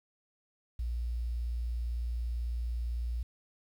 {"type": "tone with quantisation", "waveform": "sine", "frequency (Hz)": 59, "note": "A#1", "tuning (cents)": 22, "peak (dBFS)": -31, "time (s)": [0.79, 3.23], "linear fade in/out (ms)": 5, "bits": 10, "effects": []}